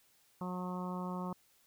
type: harmonic tone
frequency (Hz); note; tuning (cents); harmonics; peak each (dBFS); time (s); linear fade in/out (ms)
181.3; F#3; -35; 1 / 2 / 3 / 4 / 5 / 6 / 7; -38 / -47 / -48 / -50 / -46 / -46 / -52; 0.41-1.33; 2
effects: white hiss -69 dBFS RMS until 1.66 s